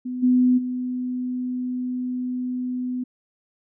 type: tone with level steps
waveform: sine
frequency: 250.9 Hz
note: B3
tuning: 28 cents sharp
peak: -26 / -14 / -24 dBFS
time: 0.05-3.04 s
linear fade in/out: 10 ms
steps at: 0.22 / 0.57 s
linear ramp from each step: 20 ms
effects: none